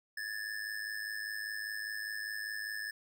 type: ring-modulated tone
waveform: square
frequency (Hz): 1728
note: A6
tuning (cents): -32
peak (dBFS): -35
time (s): 0.17-2.91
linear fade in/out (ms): 5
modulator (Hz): 52.5
effects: none